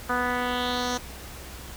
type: tone with low-pass filter sweep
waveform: 10% pulse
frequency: 246.9 Hz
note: B3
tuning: in tune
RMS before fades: -27 dBFS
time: 0.09-0.98 s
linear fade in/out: 10 ms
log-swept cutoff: 1400 to 6100 Hz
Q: 2.8
effects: added 64 Hz sine -43 dBFS peak until 1.76 s + pink hiss -42 dBFS RMS until 1.76 s